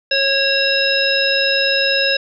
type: harmonic tone with a mistuned harmonic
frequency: 547 Hz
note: C#5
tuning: 23 cents flat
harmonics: 1 / 3 / 5 / 7 / 9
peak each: -20 / -20 / -20 / -20 / -20 dBFS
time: 0.11-2.17 s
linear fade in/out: 5 ms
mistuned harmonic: 9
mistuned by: +73 cents
effects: none